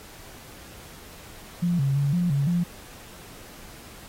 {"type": "tone with pitch steps", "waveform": "sine", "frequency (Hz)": [174.3, 137.3, 141.4, 175.7, 140.5, 173.9], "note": ["F3", "C#3", "C#3", "F3", "C#3", "F3"], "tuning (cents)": [-3, -16, 35, 11, 24, -7], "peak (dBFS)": -20, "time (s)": [1.62, 2.64], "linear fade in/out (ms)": 10, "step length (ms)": 170, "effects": ["pink hiss -46 dBFS RMS until 4.08 s", "AAC 48 kbps"]}